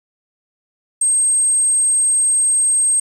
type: tone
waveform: sine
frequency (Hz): 8410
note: C9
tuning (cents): +8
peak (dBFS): -12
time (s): 1.01-3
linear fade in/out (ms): 5
effects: 7-bit